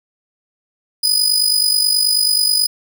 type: tone with amplitude modulation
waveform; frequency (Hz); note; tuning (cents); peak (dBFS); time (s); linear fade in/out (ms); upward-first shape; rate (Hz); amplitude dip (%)
sawtooth; 4978; D#8; 0; -7; 1.03-2.67; 10; sine; 49.3; 65
effects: none